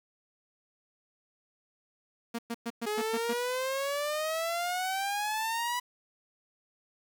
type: tone bursts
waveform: sawtooth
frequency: 233.1 Hz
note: A#3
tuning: in tune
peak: -28 dBFS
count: 7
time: 2.34-3.336 s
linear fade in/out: 10 ms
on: 48 ms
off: 110 ms
type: exponential sweep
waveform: sawtooth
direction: up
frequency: 415.3 to 987.8 Hz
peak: -26 dBFS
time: 2.86-5.8 s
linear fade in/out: 10 ms
effects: 9-bit